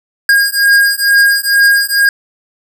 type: beating tone pair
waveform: square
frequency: 1624 / 1626.2 Hz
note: G#6 / G#6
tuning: -39 / -37 cents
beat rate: 2.2 Hz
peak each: -11 dBFS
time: 0.29-2.09 s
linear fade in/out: 2 ms
effects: none